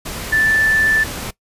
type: tone in noise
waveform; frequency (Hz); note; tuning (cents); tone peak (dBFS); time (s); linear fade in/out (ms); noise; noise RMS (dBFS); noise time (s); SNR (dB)
sine; 1760; A6; 0; -12; 0.32-1.04; 10; pink; -27; 0.05-1.31; +12
effects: noise-tail reverb RT60 0.1 s tail -19 dB re dry + resampled to 32000 Hz